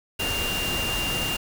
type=tone in noise; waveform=sine; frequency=2794 Hz; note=F7; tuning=in tune; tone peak=-27 dBFS; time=0.19-1.37 s; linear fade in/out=10 ms; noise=pink; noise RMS=-29 dBFS; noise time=0.19-1.37 s; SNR=-1 dB; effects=none